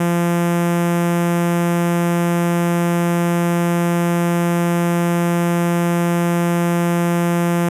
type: tone with notch filter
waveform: sawtooth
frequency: 172.1 Hz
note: F3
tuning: 25 cents flat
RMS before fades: -17 dBFS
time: 0-7.69 s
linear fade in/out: 5 ms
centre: 4300 Hz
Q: 0.9
effects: resampled to 32000 Hz